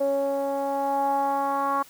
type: tone with low-pass filter sweep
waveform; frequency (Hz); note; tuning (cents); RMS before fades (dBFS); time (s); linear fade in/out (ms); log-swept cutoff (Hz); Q
10% pulse; 277.2; C#4; 0; -25; 0-1.83; 10; 560 to 1100; 4.9
effects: white hiss -51 dBFS RMS until 1.89 s